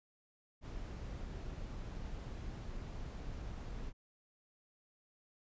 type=noise; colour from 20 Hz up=brown; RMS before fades=-44 dBFS; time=0.61-3.93 s; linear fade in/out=50 ms; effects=resampled to 16000 Hz